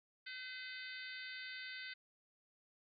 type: harmonic tone with a mistuned harmonic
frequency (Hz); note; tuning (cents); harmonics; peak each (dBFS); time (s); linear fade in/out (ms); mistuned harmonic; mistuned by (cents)
510; C5; -44; 3 / 4 / 5 / 6 / 7 / 8 / 9; -50 / -50 / -56 / -57 / -55 / -58 / -55; 0.26-1.94; 10; 7; +34
effects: none